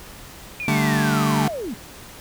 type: linear sweep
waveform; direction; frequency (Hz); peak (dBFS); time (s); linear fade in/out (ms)
sine; down; 2489 to 193.5; -26; 0.6-1.74; 0
type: chord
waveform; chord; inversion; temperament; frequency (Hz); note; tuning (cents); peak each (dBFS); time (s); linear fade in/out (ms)
sawtooth; D suspended fourth; none; just; 146.83 / 195.78 / 220.2; D3 / G3 / A3; 0 / -2 / +2; -17 / -21 / -17; 0.68-1.48; 2
effects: pink hiss -41 dBFS RMS until 2.2 s